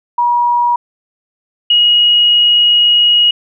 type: tone pair in turn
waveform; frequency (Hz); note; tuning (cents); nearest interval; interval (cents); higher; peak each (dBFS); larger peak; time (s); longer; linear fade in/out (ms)
sine; 960 / 2893; B5 / F#7; -49 / -40; octave + perfect fifth; 1909; second; -9 / -6; second; 0.18-0.76 / 1.7-3.31; second; 5
effects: none